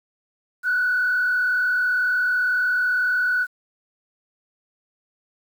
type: tone with frequency modulation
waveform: sine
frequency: 1480 Hz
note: F#6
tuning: in tune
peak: -17 dBFS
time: 0.63-3.47 s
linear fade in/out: 50 ms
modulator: 38 Hz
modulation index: 0.81
effects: tanh soft clip ceiling -14 dBFS + 8-bit